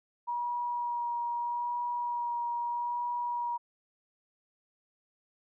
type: tone with vibrato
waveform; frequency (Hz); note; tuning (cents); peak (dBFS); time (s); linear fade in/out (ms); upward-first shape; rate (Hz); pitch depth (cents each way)
sine; 957; A#5; +45; -30; 0.27-3.58; 20; sine; 0.79; 12
effects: none